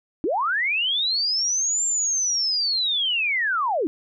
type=linear two-way sweep; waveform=sine; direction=up then down; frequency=274.7 to 7400 to 274.7 Hz; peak=-20 dBFS; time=0.24-3.87 s; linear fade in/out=0 ms; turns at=1.85 s; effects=none